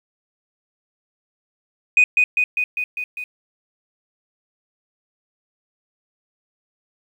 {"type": "tone with echo", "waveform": "sine", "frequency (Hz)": 2489, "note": "D#7", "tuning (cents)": 0, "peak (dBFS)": -8, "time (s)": [1.97, 2.04], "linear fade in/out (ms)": 2, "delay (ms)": 200, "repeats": 6, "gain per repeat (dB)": -3, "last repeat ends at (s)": 3.24, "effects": ["tanh soft clip ceiling -6 dBFS", "8-bit"]}